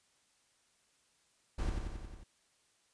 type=noise with echo; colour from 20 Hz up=brown; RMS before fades=-34 dBFS; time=1.58-1.7 s; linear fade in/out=10 ms; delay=90 ms; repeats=6; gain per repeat=-3 dB; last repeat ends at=2.24 s; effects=white hiss -72 dBFS RMS until 2.93 s + resampled to 22050 Hz